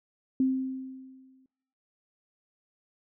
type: tone with exponential decay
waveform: sine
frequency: 262.1 Hz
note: C4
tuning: 3 cents sharp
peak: -20 dBFS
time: 0.4-1.46 s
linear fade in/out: 2 ms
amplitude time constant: 230 ms
effects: noise-tail reverb RT60 0.9 s tail -24 dB re dry